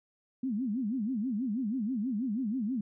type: tone with vibrato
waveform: sine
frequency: 233.1 Hz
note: A#3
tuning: in tune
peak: -29 dBFS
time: 0.43-2.81 s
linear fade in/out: 5 ms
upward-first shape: sine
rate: 6.2 Hz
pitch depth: 260 cents each way
effects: none